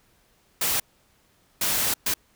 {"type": "noise bursts at uneven times", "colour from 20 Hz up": "white", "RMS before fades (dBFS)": -24, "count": 3, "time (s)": [[0.61, 0.8], [1.61, 1.94], [2.06, 2.14]], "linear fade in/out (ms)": 5, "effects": ["pink hiss -63 dBFS RMS until 2.35 s"]}